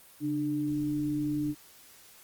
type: tone pair together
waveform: sine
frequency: 140.8 / 298.3 Hz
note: C#3 / D4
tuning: +27 / +27 cents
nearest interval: octave + minor second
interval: 1300 cents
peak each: -36 / -28 dBFS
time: 0.2-1.55 s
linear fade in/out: 50 ms
effects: white hiss -55 dBFS RMS until 2.23 s + Opus 32 kbps